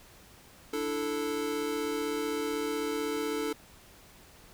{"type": "chord", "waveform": "square", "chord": "D suspended second", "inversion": "none", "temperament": "equal", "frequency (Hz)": [293.7, 329.6, 440], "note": ["D4", "E4", "A4"], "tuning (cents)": [0, 0, 0], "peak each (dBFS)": [-36, -39, -33], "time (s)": [0.73, 3.53], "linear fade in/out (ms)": 5, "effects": ["pink hiss -55 dBFS RMS until 4.53 s"]}